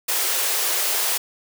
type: high-pass noise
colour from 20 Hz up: white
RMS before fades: -22 dBFS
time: 0.08-1.18 s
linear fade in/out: 10 ms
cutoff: 350 Hz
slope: 96 dB/octave
effects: none